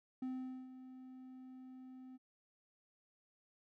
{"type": "tone with ADSR envelope", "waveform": "triangle", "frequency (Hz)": 257.6, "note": "C4", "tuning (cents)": -27, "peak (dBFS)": -36, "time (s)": [0.22, 2.18], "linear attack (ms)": 5, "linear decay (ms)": 450, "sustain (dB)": -13, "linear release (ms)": 26, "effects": []}